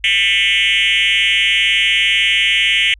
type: tone with frequency modulation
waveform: sine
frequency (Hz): 2585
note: E7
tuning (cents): -34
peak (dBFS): -9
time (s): 0.04-2.94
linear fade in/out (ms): 2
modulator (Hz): 199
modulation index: 3.1
effects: tanh soft clip ceiling -9 dBFS + added 50 Hz sine -40 dBFS peak until 2.99 s